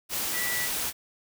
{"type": "tone in noise", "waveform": "sine", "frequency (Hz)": 1958, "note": "B6", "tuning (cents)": -15, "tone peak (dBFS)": -30, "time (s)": [0.32, 0.69], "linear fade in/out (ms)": 50, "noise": "white", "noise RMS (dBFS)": -30, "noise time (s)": [0.09, 0.93], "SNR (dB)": -3, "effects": []}